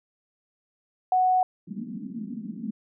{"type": "tone", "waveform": "sine", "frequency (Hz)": 740, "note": "F#5", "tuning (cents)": 0, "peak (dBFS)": -18, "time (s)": [1.12, 1.43], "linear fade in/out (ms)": 2}
{"type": "band-pass noise", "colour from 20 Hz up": "white", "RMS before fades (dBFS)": -35, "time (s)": [1.67, 2.71], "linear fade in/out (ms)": 10, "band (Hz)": [190, 250], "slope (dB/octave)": 48}
{"effects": []}